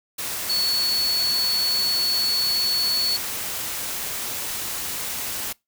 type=tone in noise; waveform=sine; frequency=4417 Hz; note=C#8; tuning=7 cents flat; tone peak=-20 dBFS; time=0.49-3.17 s; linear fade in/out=10 ms; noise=white; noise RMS=-29 dBFS; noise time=0.18-5.53 s; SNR=+6 dB; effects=noise-tail reverb RT60 0.2 s tail -24 dB re dry